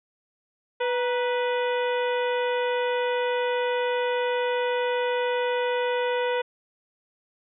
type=harmonic tone with a mistuned harmonic; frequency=493.9 Hz; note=B4; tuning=in tune; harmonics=1 / 2 / 3 / 4 / 5 / 6 / 7; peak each=-24 / -30 / -34 / -36 / -38 / -40 / -41 dBFS; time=0.8-6.42 s; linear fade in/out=10 ms; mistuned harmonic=2; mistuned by=-69 cents; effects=none